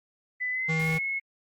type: tone with pitch glide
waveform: sine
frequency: 2000 to 2181 Hz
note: B6 to C#7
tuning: +21 to -29 cents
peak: -27 dBFS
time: 0.4-1.2 s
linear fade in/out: 20 ms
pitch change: +150 cents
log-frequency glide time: 0.51-0.92 s
type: tone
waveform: square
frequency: 160.3 Hz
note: E3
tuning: 48 cents flat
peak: -27 dBFS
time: 0.68-0.99 s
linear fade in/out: 20 ms
effects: Opus 24 kbps